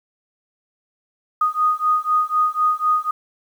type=beating tone pair; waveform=sine; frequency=1238 / 1242 Hz; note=D#6 / D#6; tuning=-9 / -3 cents; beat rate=4 Hz; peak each=-19 dBFS; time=1.41-3.11 s; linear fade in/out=5 ms; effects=8-bit